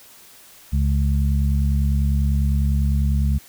harmonic tone, 70 Hz, C#2, 18 cents sharp, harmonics 1 / 2 / 3, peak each -17 / -23 / -27 dBFS, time 0.72-3.39 s, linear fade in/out 20 ms, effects white hiss -47 dBFS RMS until 3.48 s

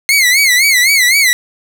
sawtooth tone with vibrato, 2105 Hz, C7, 10 cents sharp, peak -4 dBFS, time 0.09-1.33 s, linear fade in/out 0 ms, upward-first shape sine, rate 3.9 Hz, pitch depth 140 cents each way, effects none

